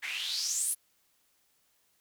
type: noise with band-pass filter sweep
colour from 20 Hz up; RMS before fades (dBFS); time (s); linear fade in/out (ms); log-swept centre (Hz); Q
white; -33; 0.02-0.75; 20; 2000 to 11000; 5.9
effects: white hiss -71 dBFS RMS until 2 s